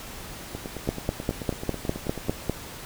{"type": "two click trains", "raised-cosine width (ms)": 2, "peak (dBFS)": [-19, -10], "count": [17, 9], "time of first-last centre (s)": [[0.55, 2.285], [0.89, 2.496]], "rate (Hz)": [9.22, 4.98], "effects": ["pink hiss -40 dBFS RMS until 2.85 s"]}